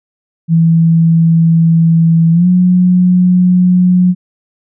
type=tone with pitch glide; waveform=sine; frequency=164.81 to 180.77 Hz; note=E3 to F#3; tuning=0 to -40 cents; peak=-5 dBFS; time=0.48-4.15 s; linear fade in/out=50 ms; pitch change=+160 cents; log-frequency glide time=2.32-2.47 s; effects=none